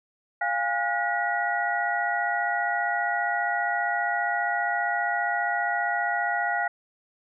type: tone cluster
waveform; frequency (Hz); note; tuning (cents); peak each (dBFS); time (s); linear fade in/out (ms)
sine; 699 / 814 / 1445 / 1925; F5 / G#5 / F#6 / B6; +1 / -35 / -41 / -45; -29; 0.41-6.68; 5
effects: none